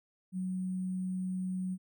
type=tone with sample-and-hold; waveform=sine; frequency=185 Hz; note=F#3; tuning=in tune; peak=-32 dBFS; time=0.32-1.78 s; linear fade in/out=50 ms; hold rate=8820 Hz; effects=none